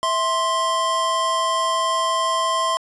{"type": "tone pair together", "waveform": "square", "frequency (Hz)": [654, 1050.5], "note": ["E5", "C6"], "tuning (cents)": [-14, 7], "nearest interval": "minor sixth", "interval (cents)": 821, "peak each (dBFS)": [-26, -20], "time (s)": [0.03, 2.77], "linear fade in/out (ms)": 0, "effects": ["resampled to 22050 Hz", "8-bit"]}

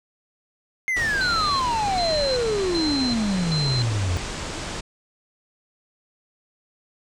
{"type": "exponential sweep", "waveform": "triangle", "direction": "down", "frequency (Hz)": [2131, 84.9], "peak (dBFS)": -19, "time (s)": [0.88, 4.17], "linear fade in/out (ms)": 0}
{"type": "low-pass noise", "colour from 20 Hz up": "pink", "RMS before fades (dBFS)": -31, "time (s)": [0.96, 4.81], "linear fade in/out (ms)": 10, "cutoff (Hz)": 8500, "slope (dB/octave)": 48}
{"type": "tone with tremolo", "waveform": "sine", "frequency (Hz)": 4100, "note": "C8", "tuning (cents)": -36, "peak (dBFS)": -25, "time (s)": [1.21, 3.82], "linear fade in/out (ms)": 0, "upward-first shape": "square", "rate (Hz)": 1.3, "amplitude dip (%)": 80}
{"effects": []}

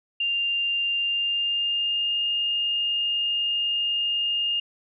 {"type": "tone with pitch glide", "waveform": "sine", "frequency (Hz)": [2794, 2828], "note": ["F7", "F7"], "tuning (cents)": [0, 21], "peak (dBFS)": -22, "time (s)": [0.2, 4.6], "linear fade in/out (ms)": 5, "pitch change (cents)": 21, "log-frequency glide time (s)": [0.97, 2.21], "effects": []}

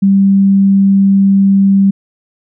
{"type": "tone", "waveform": "sine", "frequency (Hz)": 196, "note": "G3", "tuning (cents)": 0, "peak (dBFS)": -5, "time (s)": [0.02, 1.91], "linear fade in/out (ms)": 10, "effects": []}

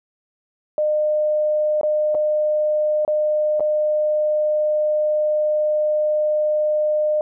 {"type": "tone with dropouts", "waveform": "sine", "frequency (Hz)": 607, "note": "D#5", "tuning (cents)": -43, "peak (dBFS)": -16, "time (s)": [0.78, 7.21], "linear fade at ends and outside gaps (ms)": 1, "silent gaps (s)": [[1.812, 1.832], [2.146, 2.15], [3.05, 3.078], [3.597, 3.605]], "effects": []}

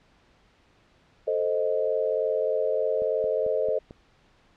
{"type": "chord", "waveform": "sine", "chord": "A diminished", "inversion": "none", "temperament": "equal", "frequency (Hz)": [440, 523.3, 622.3], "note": ["A4", "C5", "Eb5"], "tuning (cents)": [0, 0, 0], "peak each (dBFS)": -27, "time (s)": [1.27, 3.79], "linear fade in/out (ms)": 10}
{"type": "click train", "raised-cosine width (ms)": 2, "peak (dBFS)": -28, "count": 5, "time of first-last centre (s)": [3.02, 3.909], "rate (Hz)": 4.5}
{"effects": ["pink hiss -61 dBFS RMS until 4.56 s", "low-pass 4000 Hz 12 dB/octave"]}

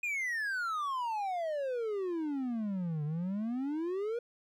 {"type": "exponential two-way sweep", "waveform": "triangle", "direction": "down then up", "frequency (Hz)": [2489, 145.7, 485.1], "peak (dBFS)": -30, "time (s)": [0.03, 4.19], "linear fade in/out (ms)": 5, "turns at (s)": 3.04, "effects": []}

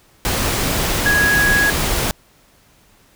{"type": "tone in noise", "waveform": "sine", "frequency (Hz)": 1661.2, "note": "G#6", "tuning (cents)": 0, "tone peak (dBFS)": -13, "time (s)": [1.06, 1.7], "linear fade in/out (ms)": 0, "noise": "pink", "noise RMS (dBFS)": -19, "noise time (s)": [0.25, 2.11], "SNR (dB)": 3, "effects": ["pink hiss -53 dBFS RMS until 3.15 s"]}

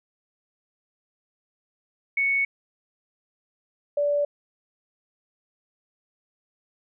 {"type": "tone pair in turn", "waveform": "sine", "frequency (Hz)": [2217, 580.1], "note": ["C#7", "D5"], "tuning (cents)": [0, -21], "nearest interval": "octave + major seventh", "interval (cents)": 2321, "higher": "first", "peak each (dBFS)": -20, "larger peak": "neither", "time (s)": [[2.17, 2.45], [3.97, 4.25]], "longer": "neither", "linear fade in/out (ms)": 5, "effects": []}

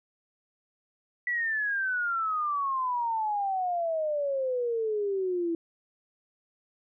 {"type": "exponential sweep", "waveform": "sine", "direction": "down", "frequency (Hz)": [1969, 329.6], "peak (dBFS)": -26, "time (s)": [1.27, 5.55], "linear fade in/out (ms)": 2, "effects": []}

